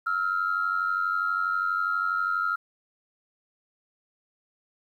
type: tone pair together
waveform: sine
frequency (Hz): 1304.6 / 1396.9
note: E6 / F6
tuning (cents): -18 / 0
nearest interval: minor second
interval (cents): 118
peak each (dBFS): -27 / -25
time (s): 0.06-2.56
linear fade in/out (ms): 10
effects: tanh soft clip ceiling -17 dBFS + 10-bit